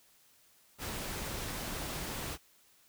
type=noise; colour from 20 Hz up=pink; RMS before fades=-39 dBFS; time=0.78-2.38 s; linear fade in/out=50 ms; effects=white hiss -65 dBFS RMS until 2.88 s

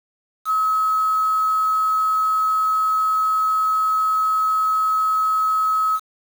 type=tone with quantisation; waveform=sine; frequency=1282 Hz; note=E6; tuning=49 cents flat; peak=-16 dBFS; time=0.45-6 s; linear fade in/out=50 ms; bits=6; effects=none

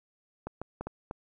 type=clicks; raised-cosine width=1 ms; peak=-22 dBFS; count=5; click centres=0.47 / 0.616 / 0.81 / 0.87 / 1.111 s; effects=none

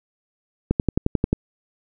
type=click train; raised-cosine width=3 ms; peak=-5 dBFS; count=8; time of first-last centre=0.71-1.329 s; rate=11.3 Hz; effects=none

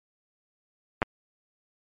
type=clicks; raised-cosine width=0.5 ms; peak=-9 dBFS; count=2; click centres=1.019 / 1.028 s; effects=MP3 64 kbps

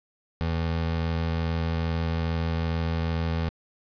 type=tone; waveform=25% pulse; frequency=82.41 Hz; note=E2; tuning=in tune; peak=-21 dBFS; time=0.41-3.49 s; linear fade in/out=0 ms; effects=resampled to 11025 Hz + 9-bit

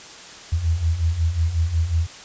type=beating tone pair; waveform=sine; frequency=78.9 / 84.4 Hz; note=D#2 / E2; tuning=+25 / +41 cents; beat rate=5.5 Hz; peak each=-24 / -19 dBFS; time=0.52-2.07 s; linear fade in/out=10 ms; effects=white hiss -40 dBFS RMS until 2.24 s + resampled to 16000 Hz

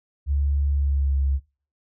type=tone with pitch glide; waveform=sine; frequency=70.9 to 68.6 Hz; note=C#2 to C#2; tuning=+40 to -17 cents; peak=-19 dBFS; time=0.26-1.4 s; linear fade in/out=50 ms; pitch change=-57 cents; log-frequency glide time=0.72-1.17 s; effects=noise-tail reverb RT60 0.4 s tail -21 dB re dry

